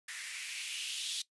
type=noise with band-pass filter sweep; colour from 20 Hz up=violet; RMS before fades=-40 dBFS; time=0.08-1.22 s; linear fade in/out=5 ms; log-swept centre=1800 to 3600 Hz; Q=3.7; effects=noise-tail reverb RT60 0.1 s tail -18 dB re dry + resampled to 24000 Hz